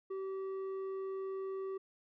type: tone with low-pass filter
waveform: square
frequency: 384.6 Hz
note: G4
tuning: 33 cents flat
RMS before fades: -40 dBFS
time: 0.1-1.78 s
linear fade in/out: 10 ms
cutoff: 830 Hz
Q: 1.4
effects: none